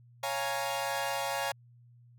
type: chord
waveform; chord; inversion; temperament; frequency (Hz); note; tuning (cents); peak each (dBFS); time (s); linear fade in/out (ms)
sawtooth; Bb minor seventh; first; equal; 554.4 / 698.5 / 830.6 / 932.3; Db5 / F5 / Ab5 / Bb5; 0 / 0 / 0 / 0; -32 / -34 / -32 / -34; 0.23-1.52; 5
effects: added 120 Hz sine -55 dBFS peak until 2.18 s